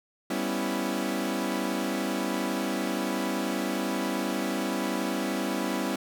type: chord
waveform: sawtooth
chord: C# half-diminished seventh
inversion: second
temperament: equal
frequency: 196 / 246.9 / 277.2 / 329.6 Hz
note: G3 / B3 / C#4 / E4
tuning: 0 / 0 / 0 / 0 cents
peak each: -29 dBFS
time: 0.3-5.96 s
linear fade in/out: 5 ms
effects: none